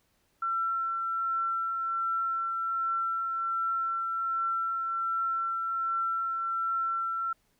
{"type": "tone with tremolo", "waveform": "sine", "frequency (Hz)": 1349, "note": "E6", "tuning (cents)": 40, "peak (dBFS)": -26, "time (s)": [0.42, 7.33], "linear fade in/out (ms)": 5, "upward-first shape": "triangle", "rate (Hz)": 1.3, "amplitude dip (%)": 30, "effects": ["pink hiss -71 dBFS RMS until 7.59 s"]}